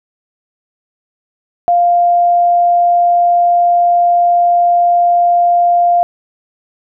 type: tone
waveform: sine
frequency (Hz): 698.5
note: F5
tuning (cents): 0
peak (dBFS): -7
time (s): 1.68-6.03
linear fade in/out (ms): 0
effects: none